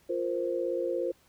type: chord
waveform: sine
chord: F suspended fourth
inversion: none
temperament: equal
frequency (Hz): 349.2 / 466.2 / 523.3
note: F4 / Bb4 / C5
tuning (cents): 0 / 0 / 0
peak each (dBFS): -32 / -34 / -31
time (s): 0.09-1.12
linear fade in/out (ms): 10
effects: pink hiss -64 dBFS RMS until 1.28 s